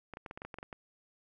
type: clicks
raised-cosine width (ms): 0.5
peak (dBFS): -28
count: 11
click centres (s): 0.137 / 0.171 / 0.262 / 0.311 / 0.375 / 0.419 / 0.45 / 0.542 / 0.586 / 0.629 / 0.728
effects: none